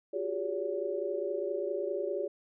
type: tone cluster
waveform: sine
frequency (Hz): 353.7 / 378.3 / 408.6 / 569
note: F4 / F#4 / G#4 / C#5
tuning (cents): +22 / +38 / -28 / +45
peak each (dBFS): -38 / -38 / -35 / -35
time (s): 0.13-2.28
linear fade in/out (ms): 10
effects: none